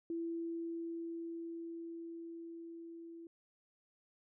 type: tone with level ramp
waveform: sine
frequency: 333.9 Hz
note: E4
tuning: 22 cents sharp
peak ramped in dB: -36 to -48 dBFS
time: 0.1-3.27 s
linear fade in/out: 2 ms
effects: none